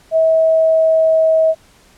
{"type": "tone with pitch glide", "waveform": "sine", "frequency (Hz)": [645, 640.9], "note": ["E5", "E5"], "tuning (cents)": [-38, -49], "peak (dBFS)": -9, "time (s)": [0.11, 1.55], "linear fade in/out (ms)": 50, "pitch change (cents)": -11, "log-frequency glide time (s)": [0.28, 1.35], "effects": ["pink hiss -49 dBFS RMS until 1.97 s", "low-pass 11000 Hz 12 dB/octave"]}